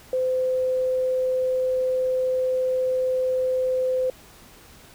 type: tone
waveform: sine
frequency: 513 Hz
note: C5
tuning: 34 cents flat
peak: -20 dBFS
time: 0.13-4.1 s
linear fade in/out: 2 ms
effects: pink hiss -49 dBFS RMS until 4.94 s